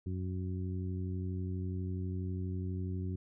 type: harmonic tone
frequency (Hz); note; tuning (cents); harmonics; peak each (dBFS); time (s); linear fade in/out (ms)
92.2; F#2; -6; 1 / 2 / 3 / 4; -35 / -41 / -45 / -47; 0.06-3.16; 5
effects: none